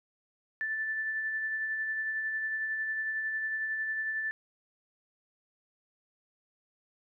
sine tone with tremolo, 1760 Hz, A6, in tune, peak -29 dBFS, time 0.61-4.31 s, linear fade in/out 0 ms, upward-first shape sine, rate 11 Hz, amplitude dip 30%, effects none

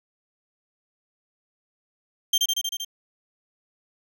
30% pulse tone with echo, 3167 Hz, G7, 17 cents sharp, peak -14 dBFS, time 2.33-2.38 s, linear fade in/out 5 ms, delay 78 ms, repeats 6, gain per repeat -2 dB, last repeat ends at 2.848 s, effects none

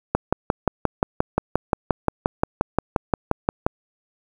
click train, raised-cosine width 1 ms, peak -3 dBFS, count 21, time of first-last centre 0.15-3.665 s, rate 5.69 Hz, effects 7-bit

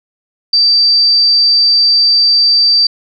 sine tone, 4659 Hz, D8, 15 cents flat, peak -6 dBFS, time 0.53-2.87 s, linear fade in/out 5 ms, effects none

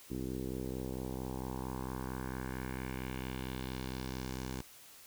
10% pulse tone with low-pass filter sweep, 64.4 Hz, C2, 27 cents flat, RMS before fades -40 dBFS, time 0.1-4.62 s, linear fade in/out 10 ms, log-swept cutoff 330 to 7600 Hz, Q 1.9, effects white hiss -56 dBFS RMS until 5.06 s

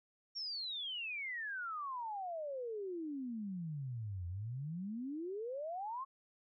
sine exponential two-way sweep, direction down then up, 5610 to 85 to 1102 Hz, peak -39 dBFS, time 0.35-6.05 s, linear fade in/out 20 ms, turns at 4.27 s, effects none

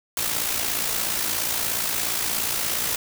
white noise with amplitude modulation, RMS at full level -23 dBFS, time 0.17-2.96 s, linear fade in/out 2 ms, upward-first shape sine, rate 57 Hz, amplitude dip 50%, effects none

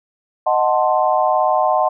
sine chord, D# diminished seventh, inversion none, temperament equal, 622.3 / 740 / 880 / 1046.5 Hz, D#5 / F#5 / A5 / C6, 0 / 0 / 0 / 0 cents, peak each -18 / -17 / -20 / -20 dBFS, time 0.46-1.89 s, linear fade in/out 10 ms, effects none

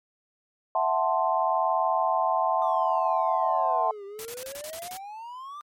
sine chord, F# half-diminished seventh, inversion third, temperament equal, 659.3 / 740 / 880 / 1046.5 Hz, E5 / F#5 / A5 / C6, 0 / 0 / 0 / 0 cents, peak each -27 dBFS, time 0.75-3.91 s, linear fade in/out 2 ms
triangle exponential two-way sweep, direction down then up, 1207 to 392 to 1207 Hz, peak -35 dBFS, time 2.62-5.61 s, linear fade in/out 0 ms, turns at 4.05 s
white noise bursts, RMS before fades -39 dBFS, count 9, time 4.19-4.971 s, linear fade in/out 0 ms, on 61 ms, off 29 ms
effects MP3 64 kbps

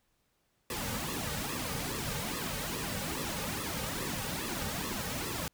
pink noise with flanger, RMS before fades -36 dBFS, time 0.7-5.48 s, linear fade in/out 2 ms, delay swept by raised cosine 1.3 to 3 ms, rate 2.4 Hz, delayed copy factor -0.75, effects pink hiss -75 dBFS RMS until 5.53 s

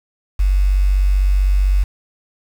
sine tone with quantisation, 47.84 Hz, G1, 41 cents flat, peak -11 dBFS, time 0.39-1.84 s, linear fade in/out 10 ms, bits 6, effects none

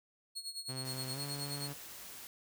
30% pulse tone with tremolo, 4314 Hz, C#8, 48 cents flat, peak -35 dBFS, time 0.35-1.69 s, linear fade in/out 20 ms, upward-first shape sine, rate 9.5 Hz, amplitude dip 80%
sawtooth tone with pitch glide, 130.7 to 142.53 Hz, C3 to C#3, -1 to +49 cents, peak -37 dBFS, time 0.68-1.74 s, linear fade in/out 20 ms, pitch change +150 cents, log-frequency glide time 1.12-1.2 s
white noise, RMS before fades -49 dBFS, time 0.85-2.27 s, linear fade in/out 0 ms
effects none

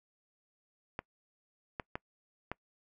clicks, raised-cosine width 0.5 ms, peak -21 dBFS, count 4, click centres 0.991 / 1.798 / 1.955 / 2.516 s, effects noise-tail reverb RT60 0.1 s tail -25 dB re dry

